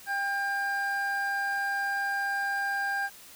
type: tone pair together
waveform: triangle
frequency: 795 / 1601.1 Hz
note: G5 / G6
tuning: +24 / +36 cents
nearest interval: octave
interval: 1212 cents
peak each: -30 / -27 dBFS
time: 0.06-3.1 s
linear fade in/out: 50 ms
effects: white hiss -50 dBFS RMS until 3.35 s